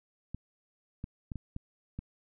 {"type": "clicks", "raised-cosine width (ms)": 5, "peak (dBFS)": -25, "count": 6, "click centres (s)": [0.346, 1.041, 1.318, 1.357, 1.564, 1.99], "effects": []}